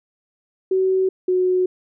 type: tone pair in turn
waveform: sine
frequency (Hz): 377.4 / 367.1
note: F#4 / F#4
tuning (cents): +34 / -14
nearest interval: unison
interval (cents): 48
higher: first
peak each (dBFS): -15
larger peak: neither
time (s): 0.71-1.09 / 1.28-1.66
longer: neither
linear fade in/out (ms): 5
effects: none